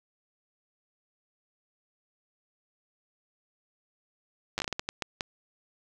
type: slowing click train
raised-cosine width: 0.2 ms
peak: -13 dBFS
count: 11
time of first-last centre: 4.58-5.208 s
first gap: 9 ms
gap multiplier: 1.4
effects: none